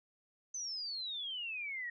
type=exponential sweep; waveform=sine; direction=down; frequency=6200 to 1864.7 Hz; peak=-38 dBFS; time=0.54-1.9 s; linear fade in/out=5 ms; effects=none